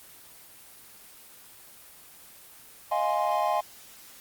triangle chord, F minor seventh, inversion third, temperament equal, 622.3 / 698.5 / 830.6 / 1046.5 Hz, Eb5 / F5 / Ab5 / C6, 0 / 0 / 0 / 0 cents, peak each -28 / -27 / -26 / -28 dBFS, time 2.91-3.61 s, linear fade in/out 10 ms, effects white hiss -50 dBFS RMS until 4.2 s + Opus 24 kbps

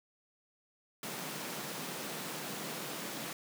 pink high-pass noise, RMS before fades -41 dBFS, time 1.03-3.33 s, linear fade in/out 2 ms, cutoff 140 Hz, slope 48 dB/octave, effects none

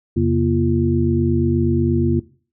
sine tone cluster, 86.4 / 134.7 / 237.6 / 344 Hz, F2 / C#3 / A#3 / F4, -18 / -49 / +33 / -26 cents, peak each -20 dBFS, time 0.16-2.2 s, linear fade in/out 10 ms, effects noise-tail reverb RT60 0.4 s tail -18 dB re dry

